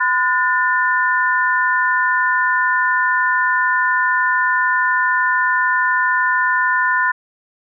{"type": "tone cluster", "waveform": "sine", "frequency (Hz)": [1014, 1450, 1783], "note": ["B5", "F#6", "A6"], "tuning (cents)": [45, -35, 22], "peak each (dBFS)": -18, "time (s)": [0, 7.12], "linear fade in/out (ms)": 10, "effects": []}